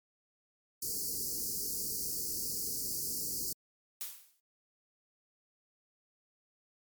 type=band-stop noise; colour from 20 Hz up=white; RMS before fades=-36 dBFS; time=0.82-3.53 s; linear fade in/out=5 ms; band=490 to 4500 Hz; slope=96 dB/octave
type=noise with exponential decay; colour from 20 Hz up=blue; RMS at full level=-36 dBFS; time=4.01-4.4 s; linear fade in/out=0 ms; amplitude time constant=83 ms
effects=MP3 96 kbps